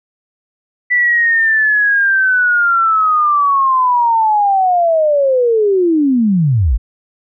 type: linear sweep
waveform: sine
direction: down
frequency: 1979 to 43.7 Hz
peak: -9 dBFS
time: 0.9-6.78 s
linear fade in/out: 20 ms
effects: none